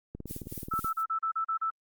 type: click train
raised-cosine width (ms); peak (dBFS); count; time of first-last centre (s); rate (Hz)
3; -26; 14; 0.15-0.845; 18.7
type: noise with tremolo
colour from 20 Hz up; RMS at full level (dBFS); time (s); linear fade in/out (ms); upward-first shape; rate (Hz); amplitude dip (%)
violet; -40; 0.26-1.04; 50; sine; 4; 90
type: tone bursts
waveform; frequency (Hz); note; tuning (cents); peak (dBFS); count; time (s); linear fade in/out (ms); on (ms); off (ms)
sine; 1318.5; E6; 0; -27; 8; 0.71-1.705; 10; 92; 37
effects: Opus 32 kbps